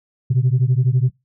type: beating tone pair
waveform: sine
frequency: 122.1 / 134.1 Hz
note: B2 / C3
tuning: -19 / +43 cents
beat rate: 12 Hz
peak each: -15 dBFS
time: 0.3-1.1 s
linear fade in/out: 10 ms
effects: noise-tail reverb RT60 0.2 s tail -21 dB re dry + tanh soft clip ceiling -9 dBFS